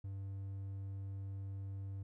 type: tone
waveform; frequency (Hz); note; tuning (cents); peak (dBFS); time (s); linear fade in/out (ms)
triangle; 97.7; G2; -5; -39; 0.04-2.03; 5
effects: none